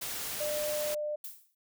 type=noise; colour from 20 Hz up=white; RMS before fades=-37 dBFS; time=0.01-0.95 s; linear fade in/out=10 ms
type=tone; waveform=sine; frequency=599 Hz; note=D5; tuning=34 cents sharp; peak=-31 dBFS; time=0.4-1.16 s; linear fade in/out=10 ms
type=noise with exponential decay; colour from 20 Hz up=violet; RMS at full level=-38 dBFS; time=1.24-1.55 s; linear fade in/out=5 ms; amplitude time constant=66 ms
effects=none